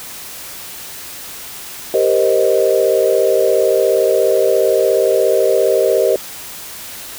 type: chord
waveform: sine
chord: C minor seventh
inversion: second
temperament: equal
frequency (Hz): 392 / 466.2 / 523.3 / 622.3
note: G4 / Bb4 / C5 / Eb5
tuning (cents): 0 / 0 / 0 / 0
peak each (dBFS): -16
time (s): 1.94-6.16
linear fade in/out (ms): 2
effects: white hiss -31 dBFS RMS until 7.18 s